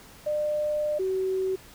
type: tone pair in turn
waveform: sine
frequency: 600 / 378 Hz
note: D5 / F#4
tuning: +37 / +37 cents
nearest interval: minor sixth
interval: 800 cents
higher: first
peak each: -24 dBFS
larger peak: neither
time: 0.26-0.99 / 0.99-1.56 s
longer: first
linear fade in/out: 10 ms
effects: pink hiss -50 dBFS RMS until 1.74 s